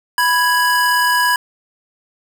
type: tone pair together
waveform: square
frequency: 987.8 / 1659 Hz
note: B5 / G#6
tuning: 0 / -2 cents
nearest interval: major sixth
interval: 898 cents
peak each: -16 dBFS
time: 0.18-1.36 s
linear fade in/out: 2 ms
effects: none